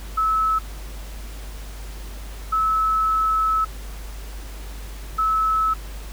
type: tone bursts at uneven times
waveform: sine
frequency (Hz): 1300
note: E6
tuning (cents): -24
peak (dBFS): -17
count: 3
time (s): 0.17-0.59 / 2.52-3.65 / 5.18-5.74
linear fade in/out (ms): 10
effects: added 50 Hz sine -32 dBFS peak until 6.12 s + pink hiss -42 dBFS RMS until 6.12 s